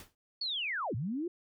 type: noise with exponential decay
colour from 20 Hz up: pink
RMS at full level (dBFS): -45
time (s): 0-0.15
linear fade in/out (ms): 1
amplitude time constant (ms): 32
type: linear two-way sweep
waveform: sine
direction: down then up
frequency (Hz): 4518 to 98 to 363.8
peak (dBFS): -32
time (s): 0.41-1.28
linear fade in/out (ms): 5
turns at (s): 0.95
effects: none